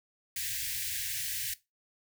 white band-stop noise, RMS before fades -35 dBFS, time 0.36-1.54 s, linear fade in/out 5 ms, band 130 to 1600 Hz, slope 96 dB/octave, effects noise-tail reverb RT60 0.2 s tail -17 dB re dry

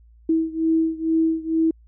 sine beating tone pair, 322.7 / 324.9 Hz, E4 / E4, -37 / -25 cents, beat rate 2.2 Hz, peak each -20 / -22 dBFS, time 0.29-1.71 s, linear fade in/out 5 ms, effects added 57 Hz sine -48 dBFS peak until 1.87 s

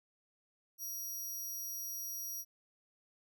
15% pulse tone, 5740 Hz, F8, 47 cents sharp, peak -34 dBFS, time 0.78-2.45 s, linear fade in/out 50 ms, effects none

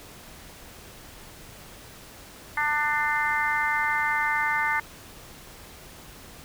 harmonic tone, 297.9 Hz, D4, 25 cents sharp, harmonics 3 / 4 / 5 / 6 / 7, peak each -28 / -31 / -30 / -28 / -28 dBFS, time 2.57-4.8 s, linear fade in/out 5 ms, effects pink hiss -46 dBFS RMS until 6.44 s

